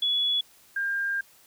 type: tone pair in turn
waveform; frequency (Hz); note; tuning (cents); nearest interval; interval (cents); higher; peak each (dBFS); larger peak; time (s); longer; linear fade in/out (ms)
sine; 3394 / 1601.8; G#7 / G6; +37 / +37; octave + minor second; 1300; first; -22 / -25; first; 0.02-0.41 / 0.76-1.21; second; 5
effects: white hiss -57 dBFS RMS until 1.46 s